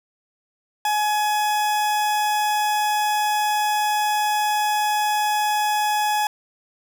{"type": "tone", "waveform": "40% pulse", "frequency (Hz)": 843, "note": "G#5", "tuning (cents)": 26, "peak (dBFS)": -18, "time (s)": [0.85, 6.27], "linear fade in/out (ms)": 2, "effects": []}